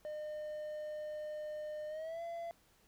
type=tone with pitch glide; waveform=triangle; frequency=607 to 677.4 Hz; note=D#5 to E5; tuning=-43 to +47 cents; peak=-38 dBFS; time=0.05-2.51 s; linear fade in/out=0 ms; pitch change=+190 cents; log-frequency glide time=1.88-2.22 s; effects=pink hiss -69 dBFS RMS until 2.87 s